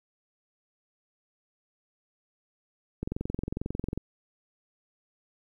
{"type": "click train", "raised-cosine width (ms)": 3, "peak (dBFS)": -18, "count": 22, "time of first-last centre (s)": [3.03, 3.976], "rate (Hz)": 22.2, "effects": ["10-bit"]}